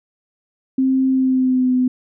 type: tone with pitch glide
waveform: sine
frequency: 263.3 to 253.2 Hz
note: C4 to B3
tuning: +11 to +43 cents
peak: -13 dBFS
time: 0.78-1.88 s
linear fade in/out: 5 ms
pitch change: -68 cents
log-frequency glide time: 1.09-1.73 s
effects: none